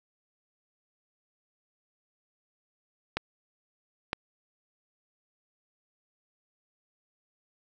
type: clicks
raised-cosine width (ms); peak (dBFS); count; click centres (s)
0.3; -12; 2; 3.17 / 4.131
effects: none